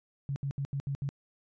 sine tone bursts at uneven times, 139 Hz, C#3, 5 cents sharp, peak -30 dBFS, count 6, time 0.29-0.36 / 0.43-0.51 / 0.58-0.65 / 0.73-0.8 / 0.87-0.95 / 1.02-1.09 s, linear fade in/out 0 ms, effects resampled to 16000 Hz

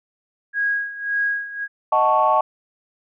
sine tone with tremolo, 1645 Hz, G#6, 17 cents flat, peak -17 dBFS, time 0.53-1.68 s, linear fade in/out 50 ms, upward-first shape sine, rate 1.8 Hz, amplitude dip 80%
sine chord, D# half-diminished seventh, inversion none, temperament equal, 622.3 / 740 / 880 / 1108.7 Hz, D#5 / F#5 / A5 / C#6, 0 / 0 / 0 / 0 cents, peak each -20 / -21 / -18 / -18 dBFS, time 1.92-2.41 s, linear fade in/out 5 ms
effects tanh soft clip ceiling -5 dBFS

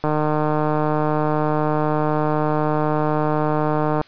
click train, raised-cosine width 1 ms, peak -7 dBFS, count 605, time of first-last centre 0.04-4.014 s, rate 152 Hz, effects white hiss -49 dBFS RMS until 4.07 s + resampled to 11025 Hz

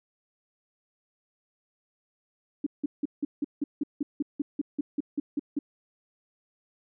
sine tone bursts, 289.1 Hz, D4, 27 cents flat, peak -24 dBFS, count 16, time 2.64-5.59 s, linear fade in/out 5 ms, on 25 ms, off 170 ms, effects none

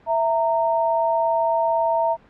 sine tone pair together, 659.8 / 922 Hz, E5 / A#5, +1 / -19 cents, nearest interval tritone, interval 580 cents, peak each -20 dBFS, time 0.06-2.17 s, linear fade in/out 50 ms, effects pink hiss -52 dBFS RMS until 2.29 s + low-pass 2000 Hz 12 dB/octave

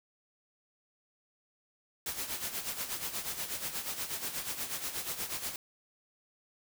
white noise with tremolo, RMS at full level -35 dBFS, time 2.06-5.56 s, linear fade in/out 2 ms, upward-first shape sine, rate 8.3 Hz, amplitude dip 65%, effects none

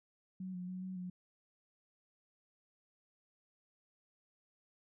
sine tone with pitch steps, 186.5 / 180.1 / 184.2 / 186.8 / 181 Hz, F#3 / F#3 / F#3 / F#3 / F#3, +14 / -46 / -7 / +17 / -38 cents, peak -40 dBFS, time 0.4-1.1 s, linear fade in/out 5 ms, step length 140 ms, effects none

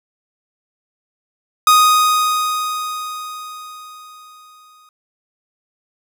45% pulse tone with exponential decay, 1244.5 Hz, D#6, in tune, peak -7 dBFS, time 1.67-4.89 s, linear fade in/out 2 ms, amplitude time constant 700 ms, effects none

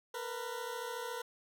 20% pulse tone pair together, 460.1 / 493.9 Hz, A#4 / B4, -23 / 0 cents, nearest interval minor second, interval 123 cents, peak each -37 / -36 dBFS, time 0.14-1.22 s, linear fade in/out 5 ms, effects none

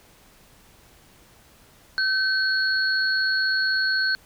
sine tone pair together, 1536 / 4344 Hz, G6 / C#8, -36 / -36 cents, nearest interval octave + tritone, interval 1800 cents, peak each -21 / -25 dBFS, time 1.98-4.15 s, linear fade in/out 0 ms, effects pink hiss -54 dBFS RMS until 4.25 s

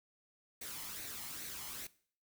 white noise with flanger, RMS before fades -45 dBFS, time 0.61-1.87 s, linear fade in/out 5 ms, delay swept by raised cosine 0.48 to 0.98 ms, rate 2.4 Hz, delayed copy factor +0.5, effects noise-tail reverb RT60 0.5 s tail -19 dB re dry

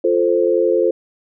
sine chord, F major, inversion none, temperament equal, 349.2 / 440 / 523.3 Hz, F4 / A4 / C5, 0 / 0 / 0 cents, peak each -17 dBFS, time 0.04-0.91 s, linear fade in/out 5 ms, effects none

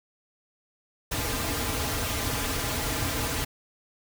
pink noise with comb filter, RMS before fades -29 dBFS, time 1.11-3.45 s, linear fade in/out 10 ms, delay 5.4 ms, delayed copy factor -0.75, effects none

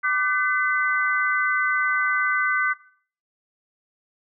sine tone cluster, 1181 / 1518 / 2023 Hz, D6 / F#6 / B6, +9 / +44 / +41 cents, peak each -25 / -22 / -25 dBFS, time 0.03-2.74 s, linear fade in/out 20 ms, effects noise-tail reverb RT60 0.5 s tail -18 dB re dry

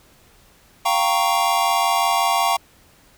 square chord, G half-diminished seventh, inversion third, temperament equal, 698.5 / 784 / 932.3 / 1108.7 Hz, F5 / G5 / Bb5 / Db6, 0 / 0 / 0 / 0 cents, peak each -23 dBFS, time 0.85-2.57 s, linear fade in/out 10 ms, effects pink hiss -53 dBFS RMS until 3.17 s

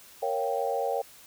sine chord, G half-diminished seventh, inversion first, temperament equal, 466.2 / 554.4 / 698.5 / 784 Hz, Bb4 / Db5 / F5 / G5, 0 / 0 / 0 / 0 cents, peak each -31 / -31 / -34 / -31 dBFS, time 0.22-1.02 s, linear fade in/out 10 ms, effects white hiss -52 dBFS RMS until 1.26 s

